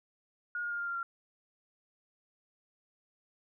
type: tone with pitch steps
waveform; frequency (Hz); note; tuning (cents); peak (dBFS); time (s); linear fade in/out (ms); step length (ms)
sine; 1435 / 1423.4 / 1412 / 1400.6 / 1389.3 / 1378.1; F6 / F6 / F6 / F6 / F6 / F6; +47 / +33 / +19 / +5 / -9 / -23; -33; 0.55-1.03; 2; 80
effects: none